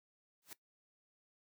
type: noise with exponential growth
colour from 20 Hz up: white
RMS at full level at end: -45 dBFS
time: 0.42-0.53 s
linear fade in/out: 1 ms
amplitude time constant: 23 ms
effects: noise-tail reverb RT60 0.1 s tail -18 dB re dry + high-pass 100 Hz 12 dB/octave